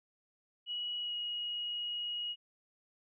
sine tone with pitch glide, 2919 to 2894 Hz, F#7 to F#7, -24 to -39 cents, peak -35 dBFS, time 0.66-2.36 s, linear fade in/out 50 ms, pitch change -15 cents, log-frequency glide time 1-1.14 s, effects none

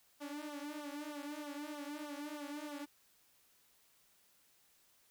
sawtooth tone with flanger, 293.7 Hz, D4, in tune, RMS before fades -45 dBFS, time 0.2-2.86 s, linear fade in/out 20 ms, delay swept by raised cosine 0.41 to 5.31 ms, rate 3.2 Hz, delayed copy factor -0.95, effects white hiss -70 dBFS RMS until 5.1 s

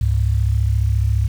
sine tone pair together, 69.28 / 103.8 Hz, C#2 / G#2, 0 / 0 cents, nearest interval perfect fifth, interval 700 cents, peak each -17 dBFS, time 0.01-1.28 s, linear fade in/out 5 ms, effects 7-bit

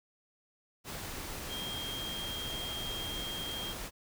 sine tone in noise, 3219 Hz, G7, 45 cents sharp, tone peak -38 dBFS, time 1.48-3.75 s, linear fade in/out 50 ms, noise pink, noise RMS -41 dBFS, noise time 0.84-3.91 s, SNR 0 dB, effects none

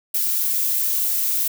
violet noise, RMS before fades -21 dBFS, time 0.14-1.48 s, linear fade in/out 5 ms, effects none

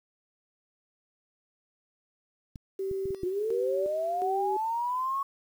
clicks, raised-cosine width 5 ms, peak -29 dBFS, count 5, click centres 2.558 / 2.913 / 3.056 / 3.106 / 3.233 s
sine tone with tremolo, 385.9 Hz, G4, 27 cents flat, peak -29 dBFS, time 2.79-4.57 s, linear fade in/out 5 ms, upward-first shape square, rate 1.4 Hz, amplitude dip 75%
sine linear sweep, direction up, 349.2 to 1112 Hz, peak -27 dBFS, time 3.23-5.23 s, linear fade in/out 5 ms
effects 9-bit

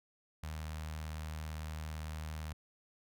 sawtooth tone with notch filter, 77.78 Hz, D#2, in tune, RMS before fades -42 dBFS, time 0.43-2.53 s, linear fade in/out 5 ms, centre 350 Hz, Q 0.62, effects none

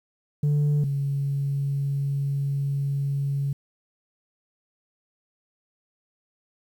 sine tone pair in turn, 146.83 / 139.85 Hz, D3 / C#3, 0 / +16 cents, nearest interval minor second, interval 84 cents, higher first, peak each -16 / -22 dBFS, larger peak first, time 0.43-0.84 / 0.84-3.53 s, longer second, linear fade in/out 5 ms, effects tanh soft clip ceiling -18 dBFS + 9-bit

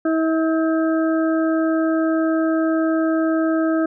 harmonic tone with a mistuned harmonic, 321.7 Hz, E4, 42 cents flat, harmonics 1 / 2 / 4 / 5, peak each -17 / -23 / -29 / -31 dBFS, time 0.05-3.86 s, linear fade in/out 5 ms, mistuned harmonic 5, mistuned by -25 cents, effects none

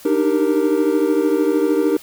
triangle chord, Eb major seventh, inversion third, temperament equal with one note detuned, 297.9 / 311.1 / 392 / 466.2 Hz, D4 / Eb4 / G4 / Bb4, +25 / 0 / 0 / 0 cents, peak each -18 dBFS, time 0.05-1.97 s, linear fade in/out 5 ms, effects white hiss -42 dBFS RMS until 2.02 s

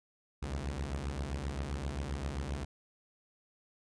sawtooth beating tone pair, 65.41 / 73.01 Hz, C2 / D2, 0 / -10 cents, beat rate 7.6 Hz, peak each -34 / -34 dBFS, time 0.42-2.65 s, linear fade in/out 10 ms, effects resampled to 22050 Hz

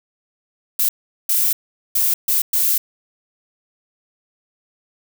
violet noise bursts at uneven times, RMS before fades -17 dBFS, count 5, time 0.79-0.89 / 1.29-1.53 / 1.95-2.14 / 2.28-2.42 / 2.53-2.78 s, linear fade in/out 5 ms, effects none

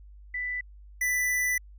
sine / square tone pair in turn, 1986 / 1986 Hz, B6 / B6, +9 / +9 cents, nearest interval unison, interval 0 cents, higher neither, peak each -29 / -25 dBFS, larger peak second, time 0.34-0.61 / 1.01-1.58 s, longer second, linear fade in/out 5 ms, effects added 50 Hz sine -46 dBFS peak until 1.78 s

